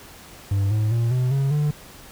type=tone with pitch steps; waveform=triangle; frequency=99.2 / 107.56 / 116.61 / 126.44 / 137.09 / 148.63 Hz; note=G2 / A2 / A#2 / B2 / C#3 / D3; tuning=+21 / -39 / +1 / +41 / -19 / +21 cents; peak=-16 dBFS; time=0.51-1.71 s; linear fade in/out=5 ms; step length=200 ms; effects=pink hiss -44 dBFS RMS until 2.11 s

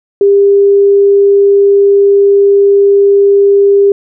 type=tone; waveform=sine; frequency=400 Hz; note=G4; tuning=35 cents sharp; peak=-3 dBFS; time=0.21-3.92 s; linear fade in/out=2 ms; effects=none

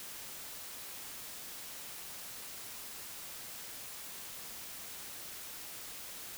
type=silence; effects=white hiss -46 dBFS RMS until 6.37 s

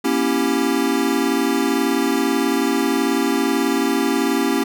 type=chord; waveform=square; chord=A# diminished seventh; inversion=none; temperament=equal with one note detuned; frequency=238.9 / 277.2 / 329.6 / 392 Hz; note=A#3 / C#4 / E4 / G4; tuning=+43 / 0 / 0 / 0 cents; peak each=-24 / -21 / -24 / -24 dBFS; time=0.04-4.64 s; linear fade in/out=10 ms; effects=none

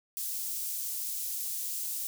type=high-pass noise; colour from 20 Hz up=white; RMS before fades=-35 dBFS; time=0.17-2.07 s; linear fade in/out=0 ms; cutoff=6600 Hz; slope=12 dB/octave; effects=none

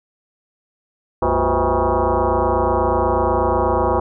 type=tone with frequency modulation; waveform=sine; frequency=233.1 Hz; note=A#3; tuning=in tune; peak=-14 dBFS; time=1.22-4 s; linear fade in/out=5 ms; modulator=146 Hz; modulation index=6.1; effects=none

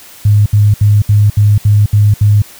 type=tone bursts; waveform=sine; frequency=103.83 Hz; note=G#2; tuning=in tune; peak=-4 dBFS; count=8; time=0.25-2.42 s; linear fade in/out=5 ms; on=210 ms; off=70 ms; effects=white hiss -36 dBFS RMS until 2.59 s

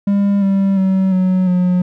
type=tone with pitch steps; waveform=triangle; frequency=200.6 / 195.34 / 190.22 / 185.23 / 180.37 Hz; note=G3 / G3 / F#3 / F#3 / F#3; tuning=+40 / -6 / +48 / +2 / -44 cents; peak=-9 dBFS; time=0.07-1.82 s; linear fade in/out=5 ms; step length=350 ms; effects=none

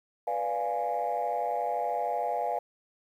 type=chord; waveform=sine; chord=B diminished seventh; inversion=none; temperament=equal; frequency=493.9 / 587.3 / 698.5 / 830.6 Hz; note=B4 / D5 / F5 / Ab5; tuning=0 / 0 / 0 / 0 cents; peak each=-34 / -34 / -30 / -31 dBFS; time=0.27-2.59 s; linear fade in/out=5 ms; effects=tanh soft clip ceiling -21 dBFS + 10-bit

